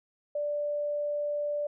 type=tone; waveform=sine; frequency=587 Hz; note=D5; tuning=1 cent flat; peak=-28 dBFS; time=0.35-1.67 s; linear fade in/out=5 ms; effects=none